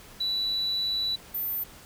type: tone pair in turn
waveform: sine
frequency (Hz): 3951 / 14080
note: B7 / A9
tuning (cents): 0 / 0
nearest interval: octave + minor seventh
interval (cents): 2200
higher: second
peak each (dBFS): -24 / -27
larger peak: first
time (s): 0.2-1.16 / 1.34-1.64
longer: first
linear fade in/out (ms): 10
effects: tanh soft clip ceiling -22 dBFS + pink hiss -49 dBFS RMS until 1.85 s